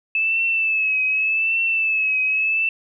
sine tone with vibrato, 2614 Hz, E7, 15 cents flat, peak -17 dBFS, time 0.15-2.69 s, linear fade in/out 2 ms, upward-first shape triangle, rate 0.85 Hz, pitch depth 60 cents each way, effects none

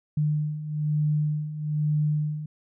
sine beating tone pair, 150 / 151.1 Hz, D3 / D3, +37 / +50 cents, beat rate 1.1 Hz, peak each -29 / -24 dBFS, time 0.17-2.46 s, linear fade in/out 5 ms, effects none

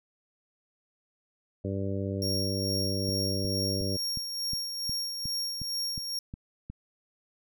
harmonic tone, 98 Hz, G2, in tune, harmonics 1 / 2 / 3 / 4 / 5 / 6, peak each -32 / -35 / -37 / -38 / -39 / -40 dBFS, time 1.64-3.97 s, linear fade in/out 10 ms
40% pulse tone with tremolo, 5560 Hz, F8, 9 cents flat, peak -28 dBFS, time 2.22-6.19 s, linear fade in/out 2 ms, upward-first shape sine, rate 2.3 Hz, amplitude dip 45%
click train, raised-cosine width 5 ms, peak -26 dBFS, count 11, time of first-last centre 3.09-6.7 s, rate 2.77 Hz
effects none

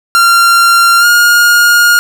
45% pulse tone with pitch glide, 1381 to 1423.1 Hz, F6 to F6, -20 to +32 cents, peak -4 dBFS, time 0.15-1.99 s, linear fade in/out 0 ms, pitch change +52 cents, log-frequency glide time 0.99-1.06 s, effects none

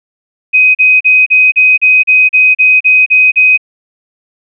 sine tone bursts, 2514 Hz, D#7, 17 cents sharp, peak -3 dBFS, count 12, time 0.53-3.577 s, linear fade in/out 20 ms, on 220 ms, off 37 ms, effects none

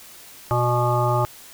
harmonic tone, 121.6 Hz, B2, 26 cents flat, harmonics 1 / 3 / 5 / 7 / 9 / 10, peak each -21 / -27 / -25 / -24 / -29 / -26 dBFS, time 0.51-1.25 s, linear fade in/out 0 ms, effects white hiss -44 dBFS RMS until 1.53 s

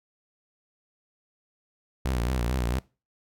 sawtooth tone with vibrato, 61.6 Hz, B1, 4 cents flat, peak -21 dBFS, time 2.05-2.79 s, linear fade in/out 5 ms, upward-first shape triangle, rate 4.5 Hz, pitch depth 140 cents each way, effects noise-tail reverb RT60 0.3 s tail -22 dB re dry

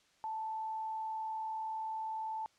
sine tone with frequency modulation, 880 Hz, A5, in tune, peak -36 dBFS, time 0.24-2.46 s, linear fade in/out 0 ms, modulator 40.5 Hz, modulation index 0.26, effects white hiss -69 dBFS RMS until 2.58 s + low-pass 6000 Hz 12 dB/octave

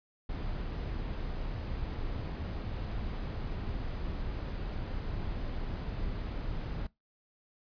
brown noise, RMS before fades -36 dBFS, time 0.29-6.87 s, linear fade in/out 5 ms, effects noise-tail reverb RT60 0.2 s tail -22 dB re dry + resampled to 11025 Hz

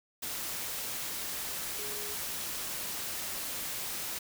sine tone in noise, 417.7 Hz, G#4, 10 cents sharp, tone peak -45 dBFS, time 1.78-2.15 s, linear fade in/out 10 ms, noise white, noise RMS -37 dBFS, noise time 0.22-4.19 s, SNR -11 dB, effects none

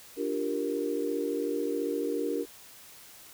sine chord, G minor seventh, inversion second, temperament equal, 293.7 / 349.2 / 392 / 466.2 Hz, D4 / F4 / G4 / Bb4, 0 / 0 / 0 / 0 cents, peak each -33 / -36 / -34 / -32 dBFS, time 0.16-2.46 s, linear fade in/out 50 ms, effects white hiss -51 dBFS RMS until 3.33 s

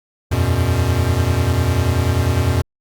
square chord, E suspended second, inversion none, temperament equal with one note detuned, 82.41 / 92.5 / 121.56 Hz, E2 / F#2 / B2, 0 / 0 / -27 cents, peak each -20 / -19 / -20 dBFS, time 0.31-2.62 s, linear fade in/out 10 ms, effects Opus 48 kbps

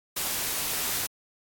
white noise, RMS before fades -29 dBFS, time 0.16-1.07 s, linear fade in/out 10 ms, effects AAC 64 kbps

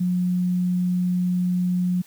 sine tone, 180 Hz, F#3, 47 cents flat, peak -19 dBFS, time 0-2.02 s, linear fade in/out 10 ms, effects white hiss -52 dBFS RMS until 2.06 s

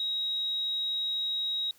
sine tone, 3807 Hz, A#7, 36 cents sharp, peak -28 dBFS, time 0-1.71 s, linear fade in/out 2 ms, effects white hiss -61 dBFS RMS until 1.78 s

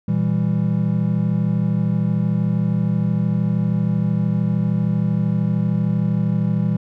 triangle chord, E diminished, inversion second, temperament just, 118.67 / 164.81 / 197.78 Hz, Bb2 / E3 / G3, +31 / 0 / +16 cents, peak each -20 / -18 / -19 dBFS, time 0.08-6.77 s, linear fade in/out 5 ms, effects none

